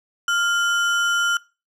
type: tone with sample-and-hold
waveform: sine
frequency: 1396.9 Hz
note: F6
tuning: in tune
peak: -17 dBFS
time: 0.28-1.37 s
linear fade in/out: 2 ms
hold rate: 4410 Hz
effects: noise-tail reverb RT60 0.3 s tail -22 dB re dry + low-pass 8000 Hz 12 dB/octave